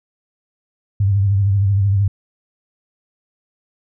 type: tone with vibrato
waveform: sine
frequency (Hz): 99.2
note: G2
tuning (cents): +21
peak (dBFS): -12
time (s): 1-2.08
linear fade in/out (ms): 5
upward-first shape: triangle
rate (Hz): 13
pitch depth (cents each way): 77
effects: none